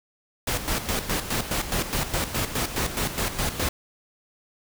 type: noise with tremolo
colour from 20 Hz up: pink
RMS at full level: -25 dBFS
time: 0.47-3.69 s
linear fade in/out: 5 ms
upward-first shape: square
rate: 4.8 Hz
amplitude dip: 65%
effects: none